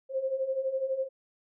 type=beating tone pair; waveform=sine; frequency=521 / 533 Hz; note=C5 / C5; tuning=-7 / +32 cents; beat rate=12 Hz; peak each=-34 / -29 dBFS; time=0.09-1.09 s; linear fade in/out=50 ms; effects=none